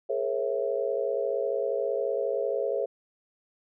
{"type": "chord", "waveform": "sine", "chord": "A# half-diminished seventh", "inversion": "third", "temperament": "equal with one note detuned", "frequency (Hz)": [415.3, 466.2, 541.1, 659.3], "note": ["G#4", "A#4", "C#5", "E5"], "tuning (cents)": [0, 0, -42, 0], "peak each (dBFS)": [-31, -32, -29, -34], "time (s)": [0.09, 2.86], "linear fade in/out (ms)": 10, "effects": []}